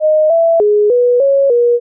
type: tone with pitch steps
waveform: sine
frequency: 618 / 665 / 416.9 / 489 / 552 / 478.6 Hz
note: D#5 / E5 / G#4 / B4 / C#5 / A#4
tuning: -12 / +15 / +7 / -17 / -7 / +46 cents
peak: -7 dBFS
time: 0-1.8 s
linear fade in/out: 50 ms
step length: 300 ms
effects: none